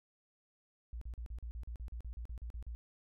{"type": "tone bursts", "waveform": "sine", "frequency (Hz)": 58.2, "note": "A#1", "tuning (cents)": -2, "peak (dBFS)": -40, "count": 15, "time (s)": [0.93, 2.75], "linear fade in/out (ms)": 0, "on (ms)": 84, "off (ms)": 40, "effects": []}